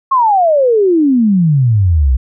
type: exponential sweep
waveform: sine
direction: down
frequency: 1103 to 59.7 Hz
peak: -7 dBFS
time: 0.11-2.17 s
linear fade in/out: 10 ms
effects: none